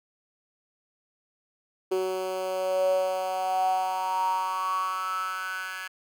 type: tone with high-pass filter sweep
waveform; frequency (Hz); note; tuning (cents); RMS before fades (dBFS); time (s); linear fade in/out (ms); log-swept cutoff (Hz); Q
10% pulse; 186.9; F#3; +18; -28; 1.91-5.88; 10; 390 to 1700; 10
effects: none